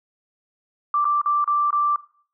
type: tone with dropouts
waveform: sine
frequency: 1174 Hz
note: D6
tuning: 1 cent flat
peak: -17 dBFS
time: 0.94-1.96 s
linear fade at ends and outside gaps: 2 ms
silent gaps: 1.045-1.052 / 1.215-1.259 / 1.443-1.476 / 1.706-1.728 s
effects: noise-tail reverb RT60 0.5 s tail -19 dB re dry